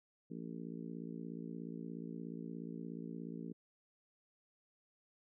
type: harmonic tone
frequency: 56.9 Hz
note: A#1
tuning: 41 cents flat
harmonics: 3 / 4 / 5 / 6 / 7 / 8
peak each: -47 / -47 / -49 / -56 / -54 / -57 dBFS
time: 0.3-3.53 s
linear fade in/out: 10 ms
effects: none